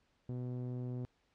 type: tone with low-pass filter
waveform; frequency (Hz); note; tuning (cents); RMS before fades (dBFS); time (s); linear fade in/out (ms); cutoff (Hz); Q
sawtooth; 124.4; B2; +13; -40; 0.29-1.05; 0; 390; 0.82
effects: pink hiss -75 dBFS RMS until 1.34 s + low-pass 5000 Hz 12 dB/octave